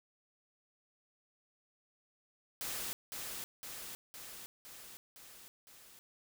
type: noise with echo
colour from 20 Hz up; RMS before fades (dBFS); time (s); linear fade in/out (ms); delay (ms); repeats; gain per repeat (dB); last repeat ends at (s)
white; -40; 2.61-2.93; 0; 510; 6; -3; 5.99
effects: none